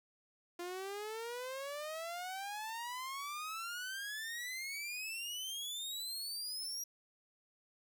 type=exponential sweep; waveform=sawtooth; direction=up; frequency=345.4 to 5760 Hz; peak=-37 dBFS; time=0.59-6.84 s; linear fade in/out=5 ms; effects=11-bit